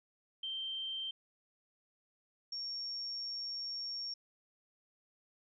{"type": "tone pair in turn", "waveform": "sine", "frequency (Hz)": [3136, 5519], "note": ["G7", "F8"], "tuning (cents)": [0, -21], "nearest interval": "minor seventh", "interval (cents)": 979, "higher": "second", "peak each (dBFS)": [-37, -38], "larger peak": "first", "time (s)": [[0.43, 1.11], [2.52, 4.14]], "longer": "second", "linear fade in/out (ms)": 5, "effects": []}